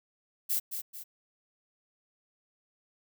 violet noise with echo, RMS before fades -29 dBFS, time 0.49-0.6 s, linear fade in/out 20 ms, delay 220 ms, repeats 2, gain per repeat -7 dB, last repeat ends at 1.04 s, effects none

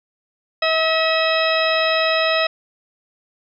harmonic tone, 643 Hz, E5, 43 cents flat, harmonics 1 / 2 / 3 / 4 / 5 / 6 / 8, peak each -19 / -23 / -24 / -23 / -29 / -25 / -28 dBFS, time 0.62-2.47 s, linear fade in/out 5 ms, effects none

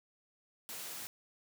white high-pass noise, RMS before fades -44 dBFS, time 0.69-1.07 s, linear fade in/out 0 ms, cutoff 110 Hz, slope 96 dB/octave, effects none

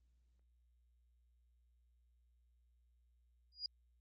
sine tone with exponential growth, 4875 Hz, D#8, 36 cents flat, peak -35 dBFS, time 3.52-3.66 s, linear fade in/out 2 ms, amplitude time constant 30 ms, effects added 60 Hz sine -70 dBFS peak until 4 s + Opus 32 kbps

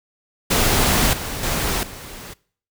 pink noise with level steps, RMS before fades -17 / -28 / -22 / -36 dBFS, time 0.5-2.34 s, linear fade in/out 10 ms, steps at 1.13 / 1.43 / 1.83 s, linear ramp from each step 2 ms, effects noise-tail reverb RT60 0.5 s tail -22 dB re dry

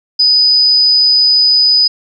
sine tone, 4983 Hz, D#8, 2 cents sharp, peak -6 dBFS, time 0.19-1.88 s, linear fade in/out 10 ms, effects none

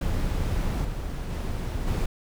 brown noise with level steps, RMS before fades -26 / -31 / -29 / -25 dBFS, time 0.01-2.06 s, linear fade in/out 5 ms, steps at 0.84 / 1.3 / 1.87 s, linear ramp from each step 10 ms, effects none

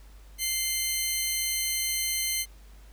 10% pulse tone pair together, 2093 / 3061 Hz, C7 / G7, 0 / -42 cents, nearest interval perfect fifth, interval 658 cents, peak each -19 / -23 dBFS, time 0.38-2.46 s, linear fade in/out 50 ms, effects added 50 Hz sine -47 dBFS peak until 2.92 s + pink hiss -59 dBFS RMS until 2.92 s

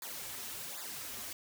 white noise with flanger, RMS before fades -43 dBFS, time 0.02-1.33 s, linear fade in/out 2 ms, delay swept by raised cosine 0.34 to 6.34 ms, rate 1.3 Hz, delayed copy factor -0.95, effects none

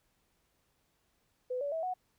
sine tone with pitch steps, 503 / 571.2 / 648.6 / 736.4 Hz, B4 / D5 / E5 / F#5, +32 / -48 / -28 / -8 cents, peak -32 dBFS, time 1.5-1.94 s, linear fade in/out 10 ms, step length 110 ms, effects pink hiss -75 dBFS RMS until 2.18 s

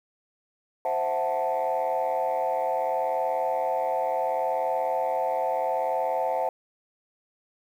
sine chord, F# half-diminished seventh, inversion second, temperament equal, 523.3 / 659.3 / 740 / 880 Hz, C5 / E5 / F#5 / A5, 0 / 0 / 0 / 0 cents, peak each -28 dBFS, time 0.85-6.49 s, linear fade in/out 2 ms, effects tanh soft clip ceiling -18 dBFS + 9-bit

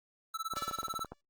square tone with tremolo, 1318.5 Hz, E6, in tune, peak -33 dBFS, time 0.34-1.06 s, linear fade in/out 2 ms, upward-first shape sine, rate 18 Hz, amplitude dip 100%
clicks, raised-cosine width 1 ms, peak -28 dBFS, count 12, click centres 0.536 / 0.569 / 0.623 / 0.68 / 0.712 / 0.787 / 0.831 / 0.883 / 0.94 / 0.993 / 1.047 / 1.12 s
5% pulse tone with exponential decay, 578 Hz, D5, 28 cents flat, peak -29 dBFS, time 0.56-1.21 s, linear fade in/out 2 ms, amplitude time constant 140 ms
effects Opus 24 kbps

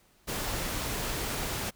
pink noise, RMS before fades -33 dBFS, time 0.27-1.71 s, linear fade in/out 20 ms, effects pink hiss -64 dBFS RMS until 1.75 s

